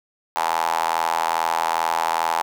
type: tone with high-pass filter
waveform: square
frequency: 41.2 Hz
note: E1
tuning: in tune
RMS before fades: -22 dBFS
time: 0.36-2.42 s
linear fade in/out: 0 ms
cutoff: 870 Hz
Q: 5.7
effects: none